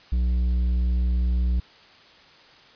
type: tone with low-pass filter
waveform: square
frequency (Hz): 61.1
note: B1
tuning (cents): -18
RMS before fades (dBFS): -22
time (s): 0.12-1.6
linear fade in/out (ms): 5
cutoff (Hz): 150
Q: 0.55
effects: white hiss -51 dBFS RMS until 2.75 s + resampled to 11025 Hz